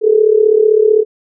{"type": "tone with amplitude modulation", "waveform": "sine", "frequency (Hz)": 431.1, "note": "A4", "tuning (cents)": -35, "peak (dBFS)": -3, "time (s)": [0.01, 1.05], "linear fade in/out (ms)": 50, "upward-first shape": "sine", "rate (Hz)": 35.7, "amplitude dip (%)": 80, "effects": []}